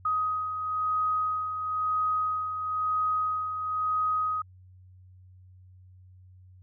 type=beating tone pair; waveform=sine; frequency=1255 / 1256 Hz; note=D#6 / D#6; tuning=+15 / +16 cents; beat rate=1 Hz; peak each=-35 / -26 dBFS; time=0.05-4.42 s; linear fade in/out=5 ms; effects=added 92 Hz sine -50 dBFS peak until 6.62 s